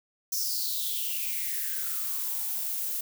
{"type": "noise with high-pass filter sweep", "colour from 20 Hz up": "violet", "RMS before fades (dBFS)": -31, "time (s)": [0.32, 3.01], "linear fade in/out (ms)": 5, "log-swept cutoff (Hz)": [5800, 490], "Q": 6.9, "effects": []}